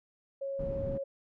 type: tone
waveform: sine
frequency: 549 Hz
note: C#5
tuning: 17 cents flat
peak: -33 dBFS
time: 0.41-1.04 s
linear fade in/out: 10 ms
type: low-pass noise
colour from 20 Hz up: white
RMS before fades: -38 dBFS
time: 0.59-0.98 s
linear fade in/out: 5 ms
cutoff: 180 Hz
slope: 12 dB/octave
effects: none